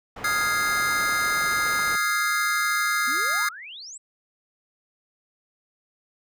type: low-pass noise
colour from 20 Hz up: white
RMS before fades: -38 dBFS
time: 0.16-1.96 s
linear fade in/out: 5 ms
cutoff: 1200 Hz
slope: 12 dB/octave
type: chord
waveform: square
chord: F minor seventh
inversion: third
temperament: equal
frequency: 1244.5 / 1396.9 / 1661.2 / 2093 Hz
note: Eb6 / F6 / Ab6 / C7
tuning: 0 / 0 / 0 / 0 cents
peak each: -28 dBFS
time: 0.24-3.49 s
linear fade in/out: 5 ms
type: exponential sweep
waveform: sine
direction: up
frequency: 239 to 8230 Hz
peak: -37 dBFS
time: 3.07-3.98 s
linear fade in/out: 10 ms
effects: none